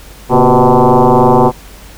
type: tone with frequency modulation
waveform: sine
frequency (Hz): 261.6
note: C4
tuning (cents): 0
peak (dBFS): -4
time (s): 0.29-1.52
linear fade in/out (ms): 50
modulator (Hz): 125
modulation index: 6
effects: added 50 Hz sine -35 dBFS peak until 1.97 s + pink hiss -37 dBFS RMS until 1.97 s